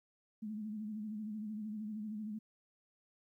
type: tone with vibrato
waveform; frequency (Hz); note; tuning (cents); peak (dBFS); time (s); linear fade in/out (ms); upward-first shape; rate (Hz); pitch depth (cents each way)
sine; 213.6; G#3; +49; -39; 0.42-2.39; 10; sine; 13; 59
effects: 13-bit